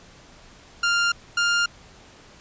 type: tone pair in turn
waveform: sawtooth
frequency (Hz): 1396.9 / 1402.2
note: F6 / F6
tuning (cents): 0 / +7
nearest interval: unison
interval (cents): 7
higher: second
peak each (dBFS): -15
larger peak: neither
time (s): 0.83-1.12 / 1.37-1.66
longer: neither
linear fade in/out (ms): 5
effects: pink hiss -49 dBFS RMS until 2.4 s + resampled to 16000 Hz